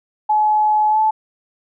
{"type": "tone with pitch glide", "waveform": "sine", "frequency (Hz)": [852, 868.9], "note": ["G#5", "A5"], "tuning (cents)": [44, -22], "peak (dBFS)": -12, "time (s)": [0.29, 1.11], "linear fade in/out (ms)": 10, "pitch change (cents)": 34, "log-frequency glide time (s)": [0.89, 0.99], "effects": []}